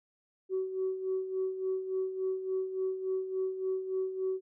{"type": "tone with tremolo", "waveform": "sine", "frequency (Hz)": 377.3, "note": "F#4", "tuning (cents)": 34, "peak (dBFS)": -27, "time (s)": [0.49, 4.41], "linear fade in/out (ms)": 50, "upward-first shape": "sine", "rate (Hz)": 3.5, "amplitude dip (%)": 65, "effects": ["tanh soft clip ceiling -24 dBFS"]}